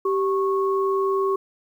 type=tone pair together; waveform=sine; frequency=388.9 / 1100 Hz; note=G4 / C#6; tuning=-14 / -14 cents; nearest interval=octave + tritone; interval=1800 cents; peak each=-20 / -25 dBFS; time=0.05-1.36 s; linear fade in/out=5 ms; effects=9-bit